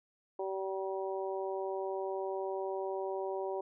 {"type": "harmonic tone", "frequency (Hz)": 192, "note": "G3", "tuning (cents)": -36, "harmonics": [2, 3, 4, 5], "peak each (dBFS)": [-36, -40, -42, -44], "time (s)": [0.39, 3.61], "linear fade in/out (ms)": 5, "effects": []}